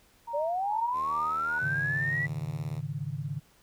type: tone with tremolo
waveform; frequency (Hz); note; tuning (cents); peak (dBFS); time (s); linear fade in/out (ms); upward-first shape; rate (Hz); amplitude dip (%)
sine; 932.3; A#5; 0; -32; 0.27-1.59; 10; sine; 2.4; 95
type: linear sweep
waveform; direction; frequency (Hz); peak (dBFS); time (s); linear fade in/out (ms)
sine; up; 560 to 1975.5; -27; 0.33-2.27; 20
type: tone with pitch glide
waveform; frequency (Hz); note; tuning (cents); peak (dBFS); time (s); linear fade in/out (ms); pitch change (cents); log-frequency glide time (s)
5% pulse; 77.5 to 78.31; D#2 to D#2; -6 to +12; -34; 0.92-2.82; 50; +18; 1.07-2.17
type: chord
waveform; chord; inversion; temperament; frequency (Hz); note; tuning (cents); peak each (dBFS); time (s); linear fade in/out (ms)
sine; Ab suspended fourth; none; equal with one note detuned; 105.09 / 138.59 / 155.56; Ab2 / Db3 / Eb3; +21 / 0 / 0; -40 / -34 / -36; 1.61-3.4; 20
effects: pink hiss -62 dBFS RMS until 3.62 s